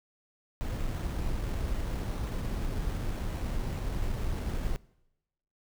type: noise with sample-and-hold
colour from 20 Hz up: brown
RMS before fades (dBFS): -32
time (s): 0.61-4.76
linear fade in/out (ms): 0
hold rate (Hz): 4900
effects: noise-tail reverb RT60 0.9 s tail -22 dB re dry